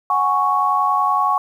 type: chord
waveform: sine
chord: F# suspended second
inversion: none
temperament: equal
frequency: 740 / 830.6 / 1108.7 Hz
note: F#5 / G#5 / C#6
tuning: 0 / 0 / 0 cents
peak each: -22 / -21 / -16 dBFS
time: 0.1-1.38 s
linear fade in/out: 2 ms
effects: 8-bit